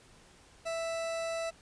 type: tone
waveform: 40% pulse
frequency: 660 Hz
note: E5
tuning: 2 cents sharp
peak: -32 dBFS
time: 0.65-1.51 s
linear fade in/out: 20 ms
effects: pink hiss -59 dBFS RMS until 1.61 s + resampled to 22050 Hz